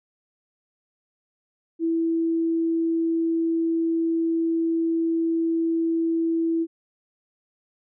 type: tone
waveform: sine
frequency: 329.6 Hz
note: E4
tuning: in tune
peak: -20 dBFS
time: 1.79-6.67 s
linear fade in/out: 50 ms
effects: none